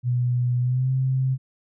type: tone with pitch glide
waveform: sine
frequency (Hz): 123.2 to 131.28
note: B2 to C3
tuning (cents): -4 to +6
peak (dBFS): -19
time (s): 0.03-1.38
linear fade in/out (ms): 50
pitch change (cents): +110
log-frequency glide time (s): 0.6-0.91
effects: none